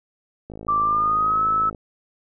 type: click train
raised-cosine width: 2 ms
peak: -23 dBFS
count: 68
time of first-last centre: 0.5-1.748 s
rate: 53.7 Hz
type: tone with pitch glide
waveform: sine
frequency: 1174 to 1302.6 Hz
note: D6 to E6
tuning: -1 to -21 cents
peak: -17 dBFS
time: 0.68-1.7 s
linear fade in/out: 10 ms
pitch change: +180 cents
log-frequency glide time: 0.82-1.45 s
effects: none